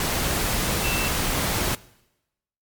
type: tone in noise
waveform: sine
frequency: 2675 Hz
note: E7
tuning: 25 cents sharp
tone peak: -27 dBFS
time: 0.84-1.08 s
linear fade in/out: 2 ms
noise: pink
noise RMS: -24 dBFS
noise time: 0-1.75 s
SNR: -6 dB
effects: noise-tail reverb RT60 0.9 s tail -21 dB re dry + MP3 96 kbps

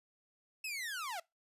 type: linear sweep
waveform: sawtooth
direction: down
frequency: 2648 to 634 Hz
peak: -35 dBFS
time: 0.64-1.2 s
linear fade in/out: 5 ms
effects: noise-tail reverb RT60 0.2 s tail -23 dB re dry + resampled to 32000 Hz

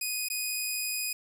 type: tone with dropouts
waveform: 10% pulse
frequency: 2489 Hz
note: D#7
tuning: in tune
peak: -21 dBFS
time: 0.01-1.13 s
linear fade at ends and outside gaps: 5 ms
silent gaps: 0.286-0.3 s
effects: none

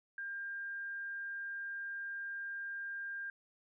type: tone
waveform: sine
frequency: 1600 Hz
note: G6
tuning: 35 cents sharp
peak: -39 dBFS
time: 0.18-3.3 s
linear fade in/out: 2 ms
effects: none

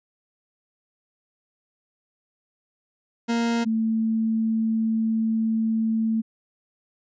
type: tone pair in turn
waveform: 40% pulse / sine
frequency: 233.1 / 222.9 Hz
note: A#3 / A3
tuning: 0 / +23 cents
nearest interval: minor second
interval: 77 cents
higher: first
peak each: -20 dBFS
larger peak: neither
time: 3.28-3.65 / 3.65-6.22 s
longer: second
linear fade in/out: 20 ms
effects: resampled to 16000 Hz

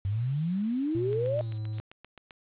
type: exponential sweep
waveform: sine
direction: up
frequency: 94.3 to 622.3 Hz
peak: -26 dBFS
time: 0.05-1.41 s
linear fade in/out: 0 ms
type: tone with pitch glide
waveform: triangle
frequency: 120 to 108.15 Hz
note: B2 to A2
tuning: -49 to -29 cents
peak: -29 dBFS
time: 0.95-1.8 s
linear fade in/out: 0 ms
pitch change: -180 cents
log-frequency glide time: 1.33-1.56 s
type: click train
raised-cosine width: 0.2 ms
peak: -28 dBFS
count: 10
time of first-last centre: 1.13-2.308 s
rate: 7.64 Hz
effects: resampled to 8000 Hz + 9-bit

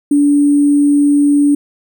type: tone with sample-and-hold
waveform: sine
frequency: 288.5 Hz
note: D4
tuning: 31 cents flat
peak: -7 dBFS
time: 0.11-1.55 s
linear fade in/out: 5 ms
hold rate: 8820 Hz
effects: none

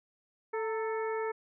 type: harmonic tone with a mistuned harmonic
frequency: 440 Hz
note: A4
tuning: in tune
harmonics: 1 / 2 / 3 / 4 / 5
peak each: -32 / -38 / -42 / -44 / -46 dBFS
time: 0.53-1.32 s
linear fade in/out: 10 ms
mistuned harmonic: 2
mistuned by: +58 cents
effects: none

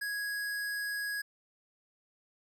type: tone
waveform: square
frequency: 1661.2 Hz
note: G#6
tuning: in tune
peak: -34 dBFS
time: 0.01-1.22 s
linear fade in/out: 10 ms
effects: none

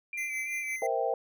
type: tone with vibrato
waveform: sine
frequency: 2349 Hz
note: D7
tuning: in tune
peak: -34 dBFS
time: 0.13-0.76 s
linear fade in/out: 2 ms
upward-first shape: square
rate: 3 Hz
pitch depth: 24 cents each way
type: tone with tremolo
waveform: square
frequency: 2061 Hz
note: C7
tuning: 27 cents flat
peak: -33 dBFS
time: 0.17-0.87 s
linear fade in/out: 10 ms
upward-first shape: sine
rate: 5.8 Hz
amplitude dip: 55%
type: chord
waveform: sine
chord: C dominant seventh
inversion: third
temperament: equal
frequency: 466.2 / 523.3 / 659.3 / 784 Hz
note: Bb4 / C5 / E5 / G5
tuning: 0 / 0 / 0 / 0 cents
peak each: -32 dBFS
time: 0.82-1.14 s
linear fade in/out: 2 ms
effects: none

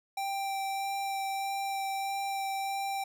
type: tone with vibrato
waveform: square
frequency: 784 Hz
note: G5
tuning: in tune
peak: -32 dBFS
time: 0.17-3.04 s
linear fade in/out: 5 ms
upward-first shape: sine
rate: 1.6 Hz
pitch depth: 9 cents each way
effects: none

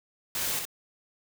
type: noise with echo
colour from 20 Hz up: white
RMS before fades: -31 dBFS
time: 0.35-0.59 s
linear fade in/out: 2 ms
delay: 63 ms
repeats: 1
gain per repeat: -4 dB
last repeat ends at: 0.653 s
effects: none

